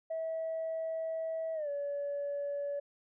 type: tone with pitch glide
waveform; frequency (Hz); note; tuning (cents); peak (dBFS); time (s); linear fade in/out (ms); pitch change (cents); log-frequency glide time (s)
sine; 648 to 570.7; E5 to D5; -30 to -50; -32; 0.1-2.8; 10; -220; 1.54-1.69
effects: tanh soft clip ceiling -30 dBFS